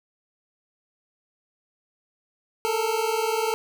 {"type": "tone pair together", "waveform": "25% pulse", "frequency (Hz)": [435.8, 456.1], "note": ["A4", "A#4"], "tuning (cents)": [-17, -38], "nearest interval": "minor second", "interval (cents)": 79, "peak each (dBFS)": -22, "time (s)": [2.65, 3.54], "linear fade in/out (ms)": 0, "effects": []}